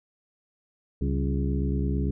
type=harmonic tone with a mistuned harmonic; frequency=68.9 Hz; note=C#2; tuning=10 cents flat; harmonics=1 / 2 / 3 / 4 / 5 / 6; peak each=-26 / -30 / -31 / -33 / -38 / -37 dBFS; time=1.01-2.11 s; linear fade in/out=5 ms; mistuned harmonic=3; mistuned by=-98 cents; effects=none